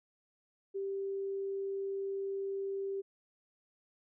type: tone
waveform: sine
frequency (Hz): 392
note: G4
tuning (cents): 0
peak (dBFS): -34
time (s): 0.74-3.02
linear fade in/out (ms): 20
effects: none